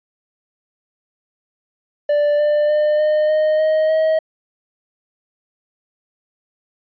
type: tone with pitch steps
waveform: triangle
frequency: 587.3 / 594.8 / 602.4 / 610.1 / 617.9 / 625.8 / 633.8 Hz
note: D5 / D5 / D5 / D#5 / D#5 / D#5 / D#5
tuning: 0 / +22 / +44 / -34 / -12 / +10 / +32 cents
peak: -11 dBFS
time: 2.09-4.19 s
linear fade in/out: 5 ms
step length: 300 ms
effects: resampled to 11025 Hz